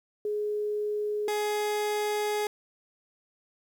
sine / 30% pulse tone pair in turn, 419.1 / 419.1 Hz, G#4 / G#4, +16 / +16 cents, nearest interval unison, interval 0 cents, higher neither, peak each -27 / -24 dBFS, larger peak second, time 0.25-1.28 / 1.28-2.47 s, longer second, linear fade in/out 2 ms, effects 10-bit

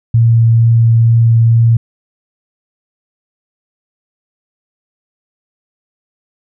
sine tone with vibrato, 115.2 Hz, A#2, 20 cents flat, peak -5 dBFS, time 0.14-1.77 s, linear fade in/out 5 ms, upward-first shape triangle, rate 2.2 Hz, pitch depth 9 cents each way, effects none

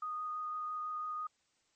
sine tone with vibrato, 1238 Hz, D#6, 9 cents flat, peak -36 dBFS, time 0.02-1.27 s, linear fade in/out 5 ms, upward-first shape sine, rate 6 Hz, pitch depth 9 cents each way, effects white hiss -75 dBFS RMS until 1.75 s + MP3 32 kbps

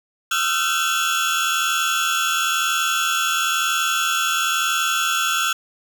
30% pulse tone cluster, 1278 / 1359 / 1525 / 3372 Hz, D#6 / F6 / G6 / G#7, +46 / -48 / -48 / +26 cents, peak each -25 / -19 / -23 / -22 dBFS, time 0.31-5.53 s, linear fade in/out 5 ms, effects none

